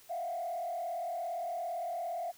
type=tone with frequency modulation; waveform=sine; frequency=694 Hz; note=F5; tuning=11 cents flat; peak=-33 dBFS; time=0.09-2.32 s; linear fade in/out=20 ms; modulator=37.5 Hz; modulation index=1.1; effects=tanh soft clip ceiling -29 dBFS + white hiss -59 dBFS RMS until 2.37 s